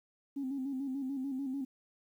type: tone with vibrato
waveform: sine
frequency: 268.9 Hz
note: C4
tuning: 47 cents sharp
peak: -33 dBFS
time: 0.36-1.65 s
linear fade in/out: 10 ms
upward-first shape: square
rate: 6.8 Hz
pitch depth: 61 cents each way
effects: tanh soft clip ceiling -29 dBFS + 11-bit